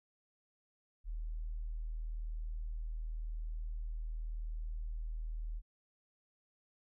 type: tone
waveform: sine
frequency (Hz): 39.54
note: D#1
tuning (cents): +29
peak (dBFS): -37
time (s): 1.04-5.62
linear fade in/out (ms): 50
effects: none